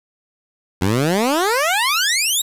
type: exponential sweep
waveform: 15% pulse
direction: up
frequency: 86.1 to 3893 Hz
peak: -9 dBFS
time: 0.81-2.42 s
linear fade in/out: 10 ms
effects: resampled to 32000 Hz + 7-bit